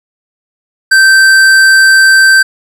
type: tone with hard clipping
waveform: triangle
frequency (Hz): 1557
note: G6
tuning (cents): -12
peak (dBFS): -4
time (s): 0.91-2.43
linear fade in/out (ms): 10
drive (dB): 16
effects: none